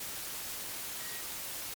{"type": "tone in noise", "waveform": "sine", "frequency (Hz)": 1898, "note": "A#6", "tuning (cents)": 31, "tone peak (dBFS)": -49, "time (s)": [1, 1.21], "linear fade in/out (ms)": 5, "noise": "white", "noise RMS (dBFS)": -40, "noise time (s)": [0, 1.74], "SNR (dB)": -12, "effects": ["MP3 96 kbps"]}